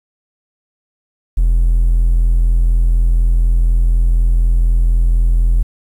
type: tone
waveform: triangle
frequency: 42.04 Hz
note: E1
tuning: 35 cents sharp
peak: -6 dBFS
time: 1.37-5.63 s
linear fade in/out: 10 ms
effects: tanh soft clip ceiling -3 dBFS + 8-bit